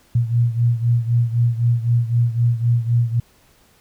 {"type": "beating tone pair", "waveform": "sine", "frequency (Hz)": [117.4, 121.3], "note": ["A#2", "B2"], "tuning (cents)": [13, -31], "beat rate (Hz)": 3.9, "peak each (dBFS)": [-16, -20], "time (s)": [0.15, 3.2], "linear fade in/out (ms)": 5, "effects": ["pink hiss -55 dBFS RMS until 3.8 s"]}